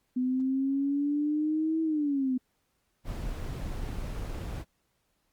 sine exponential two-way sweep, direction up then down, 250.8 to 324 to 250.8 Hz, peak -25 dBFS, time 0.16-2.38 s, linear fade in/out 10 ms, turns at 1.82 s
brown noise, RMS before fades -35 dBFS, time 3.04-4.65 s, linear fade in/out 50 ms
effects pink hiss -75 dBFS RMS until 5.32 s + Opus 48 kbps

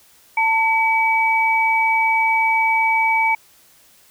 sine tone pair together, 892.6 / 2282 Hz, A5 / C#7, +25 / +50 cents, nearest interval octave + major third, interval 1625 cents, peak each -17 dBFS, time 0.37-3.35 s, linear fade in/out 5 ms, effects white hiss -52 dBFS RMS until 4.1 s

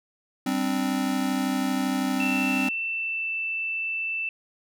square chord, G suspended fourth, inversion none, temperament just, 196 / 261.3 / 294 Hz, G3 / C4 / D4, 0 / -2 / +2 cents, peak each -31 / -26 / -32 dBFS, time 0.46-2.69 s, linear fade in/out 5 ms
sine tone with pitch glide, 2676 to 2656 Hz, E7 to E7, +25 to +12 cents, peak -26 dBFS, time 2.2-4.29 s, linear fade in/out 2 ms, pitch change -13 cents, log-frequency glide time 2.83-3.32 s
effects none

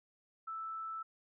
sine tone, 1318.5 Hz, E6, in tune, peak -39 dBFS, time 0.47-1.03 s, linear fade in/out 10 ms, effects none

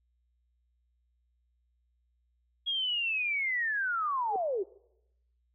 sine linear sweep, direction down, 3312 to 349.2 Hz, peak -28 dBFS, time 2.66-4.64 s, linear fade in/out 20 ms
sine tone with exponential growth, 440 Hz, A4, in tune, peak -28 dBFS, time 4.26-4.36 s, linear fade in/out 2 ms, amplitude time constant 21 ms
effects noise-tail reverb RT60 0.8 s tail -20 dB re dry + added 60 Hz sine -70 dBFS peak until 5.54 s

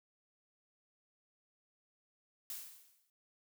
blue noise with exponential decay, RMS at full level -41 dBFS, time 2.5-3.1 s, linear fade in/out 1 ms, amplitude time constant 130 ms, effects none

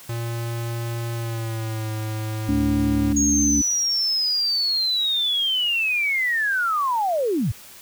square tone with pitch glide, 116.54 to 108.74 Hz, A#2 to A2, 0 to -20 cents, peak -26 dBFS, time 0.09-3.13 s, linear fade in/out 5 ms, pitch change -120 cents, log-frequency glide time 1.14-1.91 s
harmonic tone, 72 Hz, D2, 34 cents flat, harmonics 1 / 3 / 4, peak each -26 / -24 / -20 dBFS, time 2.48-3.62 s, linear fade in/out 10 ms
sine linear sweep, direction down, 6650 to 82.41 Hz, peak -19 dBFS, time 3.16-7.52 s, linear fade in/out 10 ms
effects white hiss -44 dBFS RMS until 7.81 s

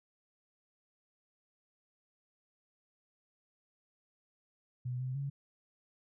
sine tone with pitch steps, 124.8 / 128.7 / 139.4 Hz, B2 / C3 / C#3, +19 / -28 / +10 cents, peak -34 dBFS, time 4.85-5.3 s, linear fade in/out 10 ms, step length 150 ms, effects none

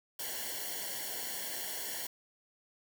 white noise with comb filter, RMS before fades -39 dBFS, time 0.19-2.07 s, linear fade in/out 5 ms, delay 0.8 ms, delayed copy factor -0.9, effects none

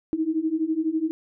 sine beating tone pair, 311.1 / 323.1 Hz, D#4 / E4, 0 / -35 cents, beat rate 12 Hz, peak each -26 / -24 dBFS, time 0.13-1.11 s, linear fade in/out 0 ms, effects none

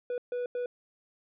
triangle tone bursts at uneven times, 490.3 Hz, B4, 13 cents flat, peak -28 dBFS, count 3, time 0.1-0.18 / 0.32-0.46 / 0.55-0.66 s, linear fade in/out 2 ms, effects resampled to 8000 Hz

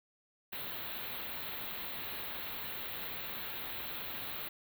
white band-stop noise, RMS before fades -41 dBFS, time 0.52-4.49 s, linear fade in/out 10 ms, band 4200 to 13000 Hz, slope 96 dB/octave, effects none

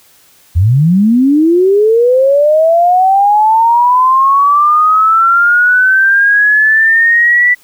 sine linear sweep, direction up, 77.8 to 1975.5 Hz, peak -5 dBFS, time 0.55-7.55 s, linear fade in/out 20 ms, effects white hiss -46 dBFS RMS until 7.63 s

